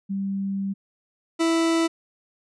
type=tone pair in turn; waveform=sine / 40% pulse; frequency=196 / 329.6 Hz; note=G3 / E4; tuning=0 / 0 cents; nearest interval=major sixth; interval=900 cents; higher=second; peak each=-24 / -18 dBFS; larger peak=second; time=0.09-0.74 / 1.39-1.88 s; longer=first; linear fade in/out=20 ms; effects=resampled to 22050 Hz